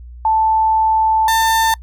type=tone pair in turn; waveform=sine / 35% pulse; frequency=880 / 895.4 Hz; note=A5 / A5; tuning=0 / +30 cents; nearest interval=unison; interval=30 cents; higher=second; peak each=-11 / -10 dBFS; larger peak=second; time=0.25-1.28 / 1.28-1.74 s; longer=first; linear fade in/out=2 ms; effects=noise-tail reverb RT60 0.1 s tail -25 dB re dry + added 60 Hz sine -32 dBFS peak until 1.82 s